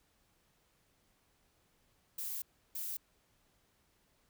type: noise bursts at uneven times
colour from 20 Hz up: violet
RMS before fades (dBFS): -40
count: 2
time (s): 2.18-2.42 / 2.75-2.97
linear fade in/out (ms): 5
effects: pink hiss -73 dBFS RMS until 4.29 s